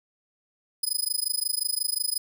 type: tone with amplitude modulation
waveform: 10% pulse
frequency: 5010 Hz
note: D#8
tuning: 11 cents sharp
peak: -16 dBFS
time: 0.83-2.18 s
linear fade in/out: 5 ms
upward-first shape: sine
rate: 25.6 Hz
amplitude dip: 100%
effects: none